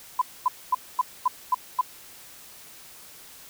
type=tone bursts; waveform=sine; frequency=1005 Hz; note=B5; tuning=30 cents sharp; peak=-17 dBFS; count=7; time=0.19-1.812 s; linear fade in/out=5 ms; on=26 ms; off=240 ms; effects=white hiss -47 dBFS RMS until 3.49 s